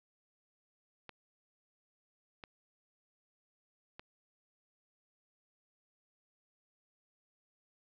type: clicks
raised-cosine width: 0.3 ms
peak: -30 dBFS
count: 3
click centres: 1.093 / 2.438 / 3.995 s
effects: low-pass 5000 Hz 12 dB/octave + 11-bit

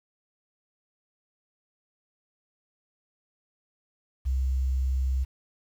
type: tone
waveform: sine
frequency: 65.4 Hz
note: C2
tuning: in tune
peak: -23 dBFS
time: 4.25-5.25 s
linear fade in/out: 20 ms
effects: 9-bit

